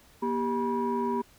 sine tone cluster, 238.6 / 394.8 / 968 Hz, A#3 / G4 / B5, +41 / +12 / -35 cents, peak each -29 dBFS, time 0.22-1.22 s, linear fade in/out 10 ms, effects tanh soft clip ceiling -20 dBFS + pink hiss -58 dBFS RMS until 1.38 s

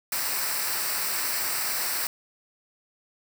white noise with comb filter, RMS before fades -28 dBFS, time 0.12-2.07 s, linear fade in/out 2 ms, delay 0.3 ms, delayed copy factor -0.65, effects none

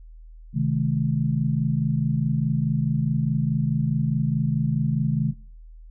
sine chord, A diminished, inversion first, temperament equal with one note detuned, 130.81 / 155.56 / 214.4 Hz, C3 / Eb3 / A3, 0 / 0 / -45 cents, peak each -24 / -23 / -26 dBFS, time 0.53-5.34 s, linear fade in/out 50 ms, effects noise-tail reverb RT60 0.5 s tail -24 dB re dry + added 40 Hz sine -41 dBFS peak until 5.9 s

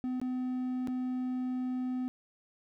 triangle tone with dropouts, 253.6 Hz, B3, 46 cents sharp, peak -29 dBFS, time 0.04-2.08 s, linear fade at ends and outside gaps 0 ms, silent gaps 0.2-0.215 / 0.873-0.882 s, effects none

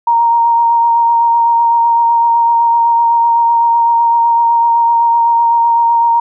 sine tone with vibrato, 932.3 Hz, A#5, in tune, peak -7 dBFS, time 0.07-6.2 s, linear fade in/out 5 ms, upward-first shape sine, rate 7.9 Hz, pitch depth 14 cents each way, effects none

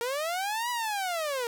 sawtooth linear two-way sweep, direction up then down, 458.8 to 987.8 to 458.8 Hz, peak -25 dBFS, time 0.01-1.47 s, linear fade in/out 0 ms, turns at 0.7 s, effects none

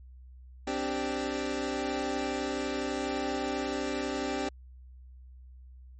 25% pulse chord, C suspended second, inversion none, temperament equal, 261.6 / 293.7 / 392 Hz, C4 / D4 / G4, 0 / 0 / 0 cents, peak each -31 dBFS, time 0.67-4.49 s, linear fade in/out 5 ms, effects added 63 Hz sine -47 dBFS peak until 5.99 s + MP3 32 kbps

